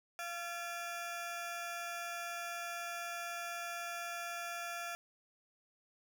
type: ring-modulated tone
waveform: 25% pulse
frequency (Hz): 1028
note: C6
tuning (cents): -31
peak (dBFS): -33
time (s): 0.19-4.95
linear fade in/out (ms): 0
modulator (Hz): 338
effects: none

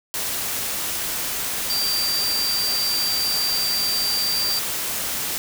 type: tone in noise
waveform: sine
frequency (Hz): 4699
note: D8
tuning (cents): 0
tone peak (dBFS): -21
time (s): 1.7-4.59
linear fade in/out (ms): 0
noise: white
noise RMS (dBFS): -26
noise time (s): 0.14-5.38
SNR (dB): +2
effects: none

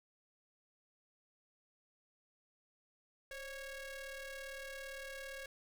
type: ring-modulated tone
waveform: sawtooth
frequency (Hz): 554.4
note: C#5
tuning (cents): 0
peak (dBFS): -38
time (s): 3.31-5.46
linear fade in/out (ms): 2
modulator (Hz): 1090
effects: none

